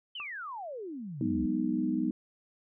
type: exponential sweep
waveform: sine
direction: down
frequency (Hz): 3136 to 60.9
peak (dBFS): -37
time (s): 0.15-1.46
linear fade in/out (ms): 5
type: tone with exponential decay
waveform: sine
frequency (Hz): 1174.7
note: D6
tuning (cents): 0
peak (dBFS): -37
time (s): 0.2-0.31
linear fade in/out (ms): 0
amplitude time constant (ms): 22
type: chord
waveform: sine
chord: G# minor seventh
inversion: third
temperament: equal with one note detuned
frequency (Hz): 185 / 205.6 / 246.9 / 311.1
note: F#3 / G#3 / B3 / D#4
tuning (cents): 0 / -17 / 0 / 0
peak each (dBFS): -36 / -35 / -31 / -31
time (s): 1.21-2.11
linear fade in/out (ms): 2
effects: none